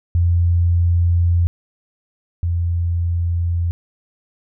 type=tone pair in turn; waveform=sine; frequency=86.3 / 85.7 Hz; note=F2 / F2; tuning=-20 / -32 cents; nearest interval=unison; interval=12 cents; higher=first; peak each=-12 / -16 dBFS; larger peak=first; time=0.15-1.47 / 2.43-3.71 s; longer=first; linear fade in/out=0 ms; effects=none